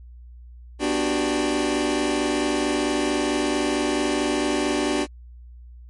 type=chord; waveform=sawtooth; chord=G major seventh; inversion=first; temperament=just; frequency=245 / 294 / 367.5 / 392 Hz; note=B3 / D4 / F#4 / G4; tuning=-14 / +2 / -12 / 0 cents; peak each=-25 / -19 / -22 / -25 dBFS; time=0.79-5.07 s; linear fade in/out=50 ms; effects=added 60 Hz sine -40 dBFS peak until 5.89 s + MP3 48 kbps